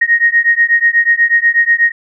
sine beating tone pair, 1864.7 / 1872.9 Hz, A#6 / A#6, 0 / +8 cents, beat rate 8.2 Hz, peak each -11 dBFS, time 0.01-1.92 s, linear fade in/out 10 ms, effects none

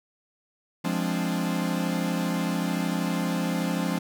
45% pulse chord, D half-diminished seventh, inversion first, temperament equal, 174.61 / 207.7 / 261.6 / 293.7 Hz, F3 / Ab3 / C4 / D4, 0 / 0 / 0 / 0 cents, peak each -28 / -31 / -32 / -33 dBFS, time 0.84-3.99 s, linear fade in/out 10 ms, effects none

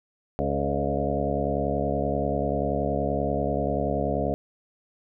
harmonic tone with a mistuned harmonic, 70.4 Hz, C#2, 27 cents sharp, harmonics 1 / 2 / 3 / 4 / 6 / 7 / 8 / 9 / 10, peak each -32 / -32 / -32 / -32 / -32 / -32 / -32 / -32 / -32 dBFS, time 0.39-4.34 s, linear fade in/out 0 ms, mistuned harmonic 8, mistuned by +26 cents, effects none

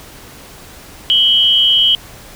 sine tone pair together, 2978 / 3214 Hz, F#7 / G7, +11 / +43 cents, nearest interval minor second, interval 132 cents, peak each -11 dBFS, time 1.1-1.95 s, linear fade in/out 0 ms, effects pink hiss -37 dBFS RMS until 2.35 s

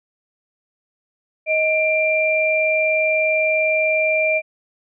sine tone pair together, 628.3 / 2372 Hz, D#5 / D7, +17 / +17 cents, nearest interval octave + major seventh, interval 2300 cents, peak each -18 dBFS, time 1.46-4.42 s, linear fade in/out 50 ms, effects none

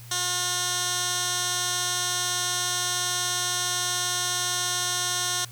15% pulse tone with band-pass filter, 358.6 Hz, F4, 46 cents sharp, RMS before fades -27 dBFS, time 0.11-5.45 s, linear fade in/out 5 ms, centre 6200 Hz, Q 1.1, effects added 119 Hz sine -42 dBFS peak until 5.51 s + white hiss -49 dBFS RMS until 5.51 s

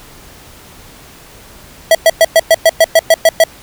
square tone bursts, 653 Hz, E5, 17 cents flat, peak -4 dBFS, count 11, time 1.91-3.439 s, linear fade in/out 2 ms, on 39 ms, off 110 ms, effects pink hiss -38 dBFS RMS until 3.62 s

